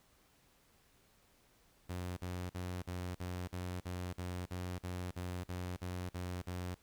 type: tone bursts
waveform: sawtooth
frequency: 90 Hz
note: F#2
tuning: 47 cents flat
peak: -35 dBFS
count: 15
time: 1.89-6.748 s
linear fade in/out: 10 ms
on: 280 ms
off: 47 ms
effects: pink hiss -69 dBFS RMS until 6.82 s